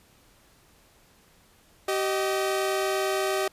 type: tone pair together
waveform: sawtooth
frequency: 385.3 / 622.3 Hz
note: G4 / D#5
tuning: -30 / 0 cents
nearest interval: minor sixth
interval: 830 cents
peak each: -22 / -25 dBFS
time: 1.88-3.48 s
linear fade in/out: 5 ms
effects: pink hiss -59 dBFS RMS until 3.52 s + resampled to 32000 Hz